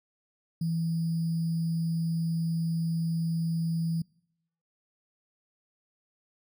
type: tone with sample-and-hold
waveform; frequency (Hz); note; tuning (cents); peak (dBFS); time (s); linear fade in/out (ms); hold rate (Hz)
sine; 164.81; E3; 0; -26; 0.61-4.02; 5; 4900
effects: noise-tail reverb RT60 0.8 s tail -26 dB re dry